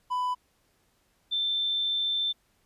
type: tone pair in turn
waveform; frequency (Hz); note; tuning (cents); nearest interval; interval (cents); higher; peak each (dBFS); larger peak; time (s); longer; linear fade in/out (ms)
triangle / sine; 997 / 3553; B5 / A7; +16 / +16; octave + minor seventh; 2200; second; -24 / -25; first; 0.1-0.35 / 1.31-2.33; second; 20
effects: pink hiss -69 dBFS RMS until 2.65 s + resampled to 32000 Hz